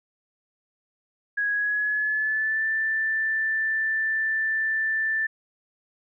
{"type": "tone with pitch glide", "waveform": "sine", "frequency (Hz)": [1660, 1768.9], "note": ["G#6", "A6"], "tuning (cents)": [-1, 9], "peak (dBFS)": -22, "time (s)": [1.37, 5.27], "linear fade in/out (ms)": 10, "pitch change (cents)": 110, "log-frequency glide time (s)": [1.51, 2.65], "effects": []}